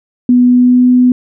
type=tone with pitch glide; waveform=sine; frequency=246.9 to 249.6 Hz; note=B3 to B3; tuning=0 to +19 cents; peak=-4 dBFS; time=0.29-1.12 s; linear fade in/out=2 ms; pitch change=+19 cents; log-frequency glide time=0.46-0.88 s; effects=none